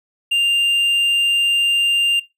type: tone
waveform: triangle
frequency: 2794 Hz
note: F7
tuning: in tune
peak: -12 dBFS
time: 0.31-2.2 s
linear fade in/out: 10 ms
effects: noise-tail reverb RT60 0.2 s tail -18 dB re dry